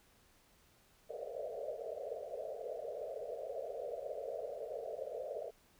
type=band-pass noise; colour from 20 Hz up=white; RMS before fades=-43 dBFS; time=1.09-5.51 s; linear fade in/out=20 ms; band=430 to 670 Hz; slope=96 dB/octave; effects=pink hiss -68 dBFS RMS until 5.79 s